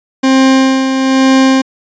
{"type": "tone with tremolo", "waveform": "40% pulse", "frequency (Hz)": 264.8, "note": "C4", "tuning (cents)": 21, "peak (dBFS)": -4, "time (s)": [0.23, 1.62], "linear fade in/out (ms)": 10, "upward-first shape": "sine", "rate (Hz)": 1.1, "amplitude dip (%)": 50, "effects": ["resampled to 16000 Hz"]}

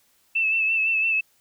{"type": "tone with vibrato", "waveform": "sine", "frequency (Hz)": 2637, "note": "E7", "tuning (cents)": 0, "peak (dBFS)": -19, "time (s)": [0.35, 1.21], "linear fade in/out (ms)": 10, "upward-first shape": "sine", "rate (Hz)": 5.9, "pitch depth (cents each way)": 36, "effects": ["white hiss -63 dBFS RMS until 1.4 s"]}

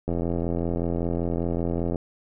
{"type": "click train", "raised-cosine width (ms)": 2, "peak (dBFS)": -14, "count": 161, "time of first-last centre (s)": [0.08, 1.958], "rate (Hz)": 85.2, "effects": []}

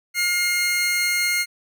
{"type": "tone pair together", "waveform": "sawtooth", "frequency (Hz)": [1423, 2132], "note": ["F6", "C7"], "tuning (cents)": [32, 32], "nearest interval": "perfect fifth", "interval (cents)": 700, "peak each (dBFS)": [-26, -16], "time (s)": [0.14, 1.46], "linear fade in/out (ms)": 50, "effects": []}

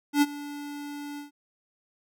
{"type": "tone with ADSR envelope", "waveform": "square", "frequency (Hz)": 289.7, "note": "D4", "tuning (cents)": -24, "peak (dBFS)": -17, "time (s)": [0.13, 1.31], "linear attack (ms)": 88, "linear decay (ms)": 36, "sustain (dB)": -19, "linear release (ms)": 130, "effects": []}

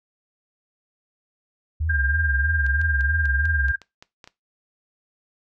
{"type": "tone with vibrato", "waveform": "sine", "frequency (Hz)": 74, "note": "D2", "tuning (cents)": 14, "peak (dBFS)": -21, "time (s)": [1.8, 3.72], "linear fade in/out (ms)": 10, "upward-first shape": "sine", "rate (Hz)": 3.1, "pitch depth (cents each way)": 160}
{"type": "tone with tremolo", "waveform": "sine", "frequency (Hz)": 1600, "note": "G6", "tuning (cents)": 35, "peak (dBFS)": -19, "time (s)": [1.89, 3.76], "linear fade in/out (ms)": 10, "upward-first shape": "sine", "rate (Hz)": 20, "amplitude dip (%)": 65}
{"type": "clicks", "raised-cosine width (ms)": 0.2, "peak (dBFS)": -25, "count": 10, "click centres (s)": [2.665, 2.815, 3.009, 3.256, 3.455, 3.684, 3.817, 4.025, 4.242, 4.275]}
{"effects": ["noise-tail reverb RT60 0.2 s tail -18 dB re dry"]}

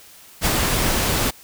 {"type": "noise with ADSR envelope", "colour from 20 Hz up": "pink", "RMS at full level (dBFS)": -17, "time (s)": [0.41, 1.31], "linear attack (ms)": 47, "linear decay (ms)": 28, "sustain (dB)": -3, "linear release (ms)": 14, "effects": ["white hiss -46 dBFS RMS until 1.43 s"]}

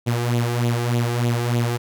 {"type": "tone with flanger", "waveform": "sawtooth", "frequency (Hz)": 119.5, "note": "A#2", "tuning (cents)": 43, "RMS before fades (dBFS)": -21, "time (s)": [0.06, 1.78], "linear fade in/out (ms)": 20, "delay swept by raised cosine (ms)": [0.28, 2.58], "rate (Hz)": 3.3, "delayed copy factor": 0.65, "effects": []}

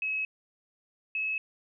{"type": "tone pair in turn", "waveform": "sine", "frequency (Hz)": [2568, 2582], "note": ["E7", "E7"], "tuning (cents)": [-46, -37], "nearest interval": "unison", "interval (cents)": 9, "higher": "second", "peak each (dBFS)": -28, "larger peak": "neither", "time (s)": [[0.02, 0.25], [1.15, 1.38]], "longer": "neither", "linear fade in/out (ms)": 2, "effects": []}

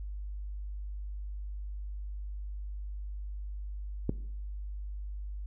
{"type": "click", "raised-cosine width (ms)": 3, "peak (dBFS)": -15, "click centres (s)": 4.094, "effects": ["noise-tail reverb RT60 0.7 s tail -19 dB re dry", "added 50 Hz sine -36 dBFS peak until 5.46 s"]}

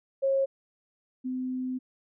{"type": "tone pair in turn", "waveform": "sine", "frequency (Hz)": [542, 255.8], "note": ["C#5", "C4"], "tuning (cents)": [-39, -39], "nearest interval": "octave + minor second", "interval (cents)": 1300, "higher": "first", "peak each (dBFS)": [-22, -29], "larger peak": "first", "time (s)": [[0.22, 0.46], [1.24, 1.79]], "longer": "second", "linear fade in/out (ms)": 20, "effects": []}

